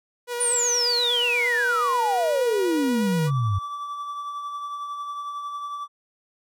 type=tone with vibrato; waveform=sawtooth; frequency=482.7 Hz; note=B4; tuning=40 cents flat; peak=-23 dBFS; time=0.27-3.31 s; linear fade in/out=50 ms; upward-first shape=square; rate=8.4 Hz; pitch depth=14 cents each way
type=exponential sweep; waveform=sine; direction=down; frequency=9660 to 92.5 Hz; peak=-20 dBFS; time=0.4-3.59 s; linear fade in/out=10 ms
type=tone with tremolo; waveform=triangle; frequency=1159 Hz; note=D6; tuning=23 cents flat; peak=-26 dBFS; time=3.26-5.88 s; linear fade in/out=50 ms; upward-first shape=triangle; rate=11 Hz; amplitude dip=40%
effects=none